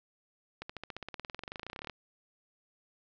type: accelerating click train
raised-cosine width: 0.3 ms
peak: -24 dBFS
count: 29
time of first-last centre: 0.62-1.897 s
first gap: 75 ms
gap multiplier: 0.96
effects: resampled to 16000 Hz + 9-bit